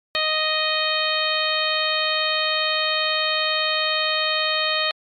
harmonic tone with a mistuned harmonic, 622.3 Hz, D#5, in tune, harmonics 1 / 2 / 3 / 4 / 5 / 6 / 7, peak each -27 / -27 / -27 / -27 / -27 / -27 / -27 dBFS, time 0.15-4.91 s, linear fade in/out 0 ms, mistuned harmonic 7, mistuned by -28 cents, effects MP3 64 kbps

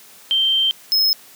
sine / square tone pair in turn, 3136 / 5168 Hz, G7 / E8, 0 / -35 cents, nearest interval major sixth, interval 865 cents, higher second, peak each -14 dBFS, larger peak neither, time 0.31-0.71 / 0.92-1.13 s, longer first, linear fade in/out 0 ms, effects white hiss -45 dBFS RMS until 1.35 s + high-pass 150 Hz 12 dB/octave

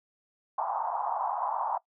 white band-pass noise, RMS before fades -31 dBFS, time 0.58-1.78 s, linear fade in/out 5 ms, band 750 to 1000 Hz, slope 48 dB/octave, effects noise-tail reverb RT60 0.1 s tail -20 dB re dry

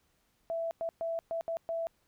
sine tone bursts at uneven times, 663 Hz, E5, 10 cents sharp, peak -31 dBFS, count 6, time 0.5-0.71 / 0.81-0.89 / 1.01-1.19 / 1.31-1.41 / 1.48-1.57 / 1.69-1.87 s, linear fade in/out 0 ms, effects pink hiss -73 dBFS RMS until 2.07 s

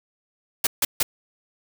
white noise bursts, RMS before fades -20 dBFS, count 3, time 0.64-1.03 s, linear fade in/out 5 ms, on 30 ms, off 150 ms, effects none

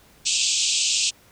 white band-pass noise, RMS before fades -22 dBFS, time 0.25-1.11 s, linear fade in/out 20 ms, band 2500 to 8100 Hz, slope 96 dB/octave, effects pink hiss -54 dBFS RMS until 1.31 s

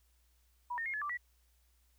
sine tone with pitch steps, 973 / 1831 / 2138 / 1713 / 1172 / 1944 Hz, B5 / A#6 / C7 / A6 / D6 / B6, -26 / -32 / +37 / -47 / -4 / -28 cents, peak -35 dBFS, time 0.7-1.174 s, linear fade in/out 10 ms, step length 79 ms, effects added 60 Hz sine -68 dBFS peak until 1.98 s + white hiss -75 dBFS RMS until 1.98 s

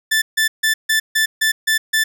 sawtooth tone bursts, 1760 Hz, A6, in tune, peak -10 dBFS, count 8, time 0.11-2.04 s, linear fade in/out 10 ms, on 110 ms, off 150 ms, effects none

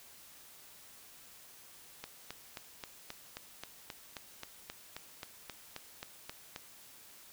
click train, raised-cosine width 0.2 ms, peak -24 dBFS, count 18, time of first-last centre 2.04-6.561 s, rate 3.76 Hz, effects white hiss -56 dBFS RMS until 7.32 s

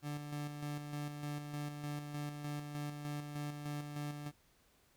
30% pulse tone with tremolo, 146.83 Hz, D3, in tune, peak -36 dBFS, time 0.02-4.32 s, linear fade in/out 50 ms, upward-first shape square, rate 3.3 Hz, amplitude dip 45%, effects pink hiss -70 dBFS RMS until 4.96 s

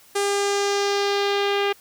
sawtooth tone with low-pass filter sweep, 402.3 Hz, G4, 45 cents sharp, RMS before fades -22 dBFS, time 0.15-1.73 s, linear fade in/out 10 ms, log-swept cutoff 9200 to 2900 Hz, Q 2, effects white hiss -52 dBFS RMS until 1.8 s

